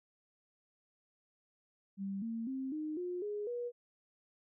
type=tone with pitch steps; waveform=sine; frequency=196 / 227.8 / 264.7 / 307.6 / 357.4 / 415.3 / 482.6 Hz; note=G3 / A#3 / C4 / D#4 / F4 / G#4 / B4; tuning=0 / -40 / +20 / -20 / +40 / 0 / -40 cents; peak=-36 dBFS; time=1.97-3.72 s; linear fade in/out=50 ms; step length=250 ms; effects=none